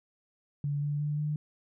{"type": "tone with pitch steps", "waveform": "sine", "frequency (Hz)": [144.1, 146.11, 148.15, 150.22], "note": ["D3", "D3", "D3", "D3"], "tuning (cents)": [-33, -9, 15, 39], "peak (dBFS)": -28, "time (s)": [0.64, 1.36], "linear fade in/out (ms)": 2, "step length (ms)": 180, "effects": []}